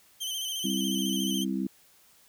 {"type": "tone with vibrato", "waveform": "sawtooth", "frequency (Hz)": 3100, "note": "G7", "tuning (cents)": -20, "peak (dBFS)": -28, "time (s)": [0.2, 1.45], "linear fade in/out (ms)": 20, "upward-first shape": "square", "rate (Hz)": 14, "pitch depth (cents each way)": 39}
{"type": "harmonic tone", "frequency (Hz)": 65.41, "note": "C2", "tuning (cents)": 0, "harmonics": [3, 4, 5], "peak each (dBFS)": [-30, -32, -34], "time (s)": [0.64, 1.67], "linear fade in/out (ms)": 5}
{"effects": ["white hiss -60 dBFS RMS until 2.28 s"]}